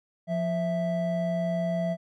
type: tone pair together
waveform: triangle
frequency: 174.63 / 659.3 Hz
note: F3 / E5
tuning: 0 / 0 cents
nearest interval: octave + major seventh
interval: 2300 cents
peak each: -26 dBFS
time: 0.27-1.97 s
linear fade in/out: 50 ms
effects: none